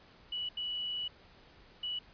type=tone bursts at uneven times; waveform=sine; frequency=2946 Hz; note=F#7; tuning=8 cents flat; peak=-34 dBFS; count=3; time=0.32-0.49 / 0.57-1.08 / 1.83-1.99 s; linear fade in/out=5 ms; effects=pink hiss -59 dBFS RMS until 2.13 s + resampled to 11025 Hz